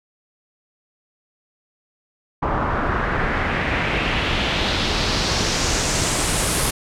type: noise with low-pass filter sweep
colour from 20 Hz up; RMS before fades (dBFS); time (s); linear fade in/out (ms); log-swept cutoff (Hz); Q
pink; -21; 2.42-6.71; 10; 1100 to 11000; 2.1
effects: none